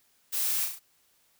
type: noise with echo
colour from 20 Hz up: blue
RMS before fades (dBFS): -30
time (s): 0.32-0.66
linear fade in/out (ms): 20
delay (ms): 34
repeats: 4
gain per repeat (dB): -4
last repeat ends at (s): 0.796
effects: white hiss -67 dBFS RMS until 1.39 s